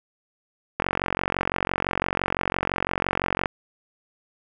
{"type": "click train", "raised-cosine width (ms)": 0.5, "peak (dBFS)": -7, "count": 123, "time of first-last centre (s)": [0.8, 3.458], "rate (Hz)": 45.9, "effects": []}